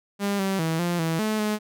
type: tone with pitch steps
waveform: sawtooth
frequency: 201 / 193.3 / 162.1 / 174 / 163.1 / 215.9 / 212 Hz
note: G3 / G3 / E3 / F3 / E3 / A3 / G#3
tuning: +44 / -24 / -29 / -6 / -18 / -33 / +36 cents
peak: -19 dBFS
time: 0.19-1.59 s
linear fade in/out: 50 ms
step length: 200 ms
effects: none